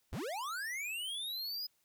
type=linear sweep; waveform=square; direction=up; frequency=31.57 to 5040 Hz; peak=-38 dBFS; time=0.12-1.67 s; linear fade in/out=10 ms; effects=white hiss -75 dBFS RMS until 1.84 s